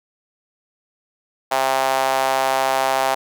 sawtooth tone with high-pass filter, 133.2 Hz, C3, 31 cents sharp, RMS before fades -19 dBFS, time 1.51-3.15 s, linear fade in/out 10 ms, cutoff 750 Hz, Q 3.2, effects none

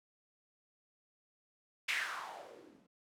violet noise with low-pass filter sweep, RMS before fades -42 dBFS, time 1.88-2.87 s, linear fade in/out 10 ms, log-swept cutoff 2400 to 200 Hz, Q 3.7, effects none

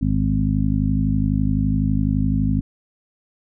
harmonic tone with a mistuned harmonic, 51.91 Hz, G#1, in tune, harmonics 1 / 2 / 3 / 4 / 5, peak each -23 / -23 / -23 / -23 / -23 dBFS, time 0.01-2.61 s, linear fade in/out 10 ms, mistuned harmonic 1, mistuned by +48 cents, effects none

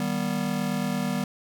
square chord, Eb augmented, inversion none, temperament just, 155.56 / 194.45 / 243.1 Hz, Eb3 / G3 / B3, 0 / -14 / -27 cents, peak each -33 / -29 / -30 dBFS, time 0-1.24 s, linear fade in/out 2 ms, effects none

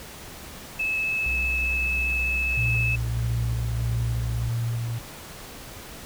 sine tone with vibrato, 2600 Hz, E7, 24 cents flat, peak -23 dBFS, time 0.79-2.96 s, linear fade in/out 10 ms, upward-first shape triangle, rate 15 Hz, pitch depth 11 cents each way
triangle tone, 61.3 Hz, B1, 12 cents flat, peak -26 dBFS, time 1.26-4.49 s, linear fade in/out 0 ms
sine tone with tremolo, 116.54 Hz, A#2, in tune, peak -23 dBFS, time 2.57-4.99 s, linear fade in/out 10 ms, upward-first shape sine, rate 1.6 Hz, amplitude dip 30%
effects pink hiss -41 dBFS RMS until 6.05 s

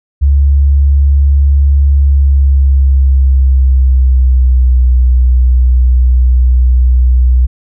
sine tone with pitch glide, 70 to 62.36 Hz, C#2 to B1, +18 to +17 cents, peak -4 dBFS, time 0.21-7.47 s, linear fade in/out 20 ms, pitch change -201 cents, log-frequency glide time 1.91-4.85 s, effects none

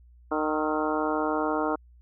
harmonic tone with a mistuned harmonic, 153.8 Hz, D#3, 20 cents flat, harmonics 2 / 3 / 4 / 5 / 6 / 7 / 8 / 9, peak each -29 / -31 / -32 / -33 / -34 / -34 / -35 / -36 dBFS, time 0.31-1.76 s, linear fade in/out 10 ms, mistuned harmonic 8, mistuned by +58 cents, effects added 60 Hz sine -51 dBFS peak until 2.01 s

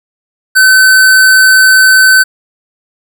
square tone, 1525 Hz, G6, 48 cents flat, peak -3 dBFS, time 0.55-2.24 s, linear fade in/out 20 ms, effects none

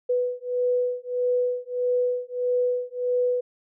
sine beating tone pair, 493.9 / 495.5 Hz, B4 / B4, 0 / +6 cents, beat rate 1.6 Hz, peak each -25 / -25 dBFS, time 0.09-3.41 s, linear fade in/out 10 ms, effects none

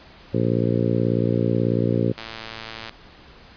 harmonic tone, 58.27 Hz, A#1, in tune, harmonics 2 / 3 / 4 / 5 / 6 / 7 / 8 / 9, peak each -23 / -25 / -26 / -27 / -28 / -28 / -29 / -30 dBFS, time 0.33-2.13 s, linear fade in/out 20 ms
click train, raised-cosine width 0.2 ms, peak -16 dBFS, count 81, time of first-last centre 2.18-2.894 s, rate 112 Hz
effects pink hiss -47 dBFS RMS until 3.56 s + resampled to 11025 Hz

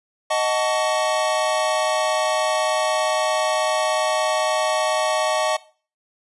square chord, D# half-diminished seventh, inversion none, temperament equal with one note detuned, 622.3 / 740 / 880 / 1127.5 Hz, D#5 / F#5 / A5 / C#6, 0 / 0 / 0 / +29 cents, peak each -22 / -27 / -27 / -26 dBFS, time 0.3-5.57 s, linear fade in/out 10 ms, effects noise-tail reverb RT60 0.4 s tail -19 dB re dry + resampled to 24000 Hz

